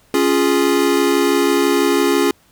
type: chord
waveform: square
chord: Db major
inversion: none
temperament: equal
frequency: 277.2 / 349.2 / 415.3 Hz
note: Db4 / F4 / Ab4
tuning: 0 / 0 / 0 cents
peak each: -18 dBFS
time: 0.14-2.31 s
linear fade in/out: 2 ms
effects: pink hiss -54 dBFS RMS until 2.51 s